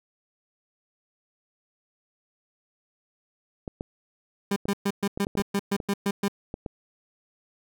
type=clicks; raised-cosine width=2 ms; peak=-19 dBFS; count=10; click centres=3.678 / 3.809 / 4.655 / 5.175 / 5.269 / 5.353 / 5.398 / 5.802 / 6.541 / 6.662 s
type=tone bursts; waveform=30% pulse; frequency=200 Hz; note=G3; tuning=35 cents sharp; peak=-20 dBFS; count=11; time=4.51-6.282 s; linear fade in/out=5 ms; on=52 ms; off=120 ms
effects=none